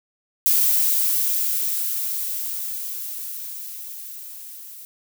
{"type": "noise with level ramp", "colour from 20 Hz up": "violet", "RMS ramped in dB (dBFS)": [-17, -40], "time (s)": [0.46, 4.85], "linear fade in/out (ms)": 0, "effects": []}